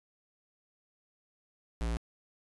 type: tone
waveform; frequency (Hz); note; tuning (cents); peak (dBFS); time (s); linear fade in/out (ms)
square; 57; A#1; -38; -31; 1.81-1.97; 0
effects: resampled to 24000 Hz